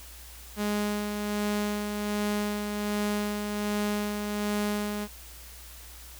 sawtooth tone with tremolo, 207.7 Hz, G#3, in tune, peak -22 dBFS, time 0.56-5.08 s, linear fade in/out 50 ms, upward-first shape sine, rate 1.3 Hz, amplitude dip 40%, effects added 60 Hz sine -47 dBFS peak until 6.19 s + white hiss -48 dBFS RMS until 6.19 s

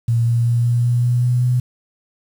sine tone with pitch steps, 116.54 / 117.62 / 118.71 / 119.82 / 120.93 / 122.05 / 123.18 / 124.33 Hz, A#2 / A#2 / A#2 / A#2 / B2 / B2 / B2 / B2, 0 / +16 / +32 / +48 / -36 / -20 / -4 / +12 cents, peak -13 dBFS, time 0.08-1.6 s, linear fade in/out 5 ms, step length 190 ms, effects 7-bit

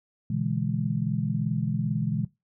sine chord, E dominant seventh, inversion second, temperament equal with one note detuned, 122.12 / 146.83 / 164.81 / 207.7 Hz, B2 / D3 / E3 / G#3, -19 / 0 / 0 / 0 cents, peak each -30 dBFS, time 0.3-2.25 s, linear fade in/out 5 ms, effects noise-tail reverb RT60 0.2 s tail -19 dB re dry

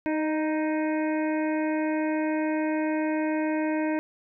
harmonic tone with a mistuned harmonic, 311.1 Hz, D#4, in tune, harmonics 1 / 2 / 3 / 5 / 6 / 7 / 8, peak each -25 / -31 / -35 / -39 / -41 / -42 / -43 dBFS, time 0.06-3.99 s, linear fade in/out 0 ms, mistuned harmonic 2, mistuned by -18 cents, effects none

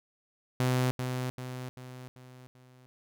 sawtooth tone with echo, 127.1 Hz, C3, 50 cents flat, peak -21 dBFS, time 0.6-0.91 s, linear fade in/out 0 ms, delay 390 ms, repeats 5, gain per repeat -6 dB, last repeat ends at 2.86 s, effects none

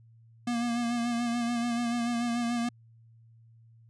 square tone with vibrato, 237.1 Hz, A#3, 30 cents sharp, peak -28 dBFS, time 0.47-2.69 s, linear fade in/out 5 ms, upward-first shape sine, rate 6.9 Hz, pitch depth 33 cents each way, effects added 114 Hz sine -54 dBFS peak until 3.89 s + resampled to 22050 Hz

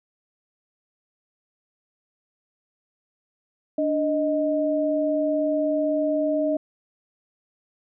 sine tone pair together, 293.7 / 622.3 Hz, D4 / D#5, 0 / 0 cents, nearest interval octave + minor second, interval 1300 cents, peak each -24 / -22 dBFS, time 3.78-6.57 s, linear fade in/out 5 ms, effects none

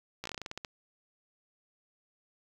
slowing click train, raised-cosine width 0.2 ms, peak -21 dBFS, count 12, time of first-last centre 0.24-0.648 s, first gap 15 ms, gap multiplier 1.17, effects 8-bit

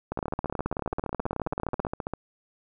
two click trains, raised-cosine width 1 ms, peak -16 / -15 dBFS, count 30 / 33, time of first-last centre 0.19-2.136 / 0.12-1.85 s, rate 14.9 / 18.5 Hz, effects none

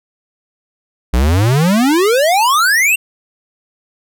square exponential sweep, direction up, 56.5 to 2805 Hz, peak -10 dBFS, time 1.13-2.96 s, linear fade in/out 10 ms, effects none

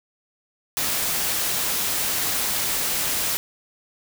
white noise, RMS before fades -24 dBFS, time 0.77-3.37 s, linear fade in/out 0 ms, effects none

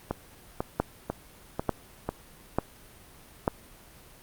two click trains, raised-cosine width 1 ms, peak -14 / -9 dBFS, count 5 / 4, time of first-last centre 0.11-2.09 / 0.8-3.479 s, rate 2.02 / 1.12 Hz, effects pink hiss -52 dBFS RMS until 4.22 s + Opus 32 kbps

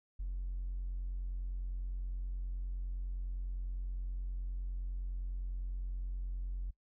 sine tone with hard clipping, 44.87 Hz, F1, 48 cents sharp, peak -36 dBFS, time 0.19-6.71 s, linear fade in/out 10 ms, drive 1 dB, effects noise-tail reverb RT60 0.1 s tail -22 dB re dry

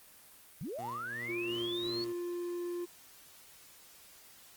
sine linear sweep, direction up, 116.54 to 4435 Hz, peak -37 dBFS, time 0.61-2.04 s, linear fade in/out 0 ms
15% pulse tone with tremolo, 119.4 Hz, A#2, 42 cents sharp, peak -37 dBFS, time 0.78-2.13 s, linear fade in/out 10 ms, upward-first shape triangle, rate 2.8 Hz, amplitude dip 60%
triangle tone, 350 Hz, F4, 4 cents sharp, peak -33 dBFS, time 1.28-2.86 s, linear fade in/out 20 ms
effects white hiss -57 dBFS RMS until 4.56 s + Opus 24 kbps

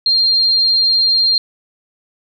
sine tone, 4196 Hz, C8, 4 cents sharp, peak -10 dBFS, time 0.06-1.38 s, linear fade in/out 2 ms, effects none

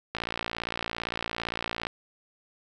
click train, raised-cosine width 0.3 ms, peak -14 dBFS, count 100, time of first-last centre 0.15-1.869 s, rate 57.6 Hz, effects none

